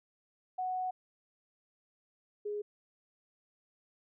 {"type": "tone pair in turn", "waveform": "sine", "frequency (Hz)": [740, 415.3], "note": ["F#5", "G#4"], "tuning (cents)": [0, 0], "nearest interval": "minor seventh", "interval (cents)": 1000, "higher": "first", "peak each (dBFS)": [-32, -34], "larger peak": "first", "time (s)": [[0.58, 0.91], [2.45, 2.62]], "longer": "first", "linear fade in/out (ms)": 10, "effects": []}